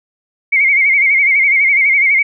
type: tone with vibrato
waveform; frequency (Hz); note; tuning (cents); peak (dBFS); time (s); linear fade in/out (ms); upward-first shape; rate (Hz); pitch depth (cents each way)
sine; 2190; C#7; -22; -8; 0.52-2.23; 10; sine; 12; 82
effects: none